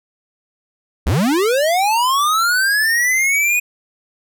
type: linear sweep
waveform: square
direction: up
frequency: 49 to 2489 Hz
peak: -14 dBFS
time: 1.06-3.6 s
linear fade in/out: 10 ms
effects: none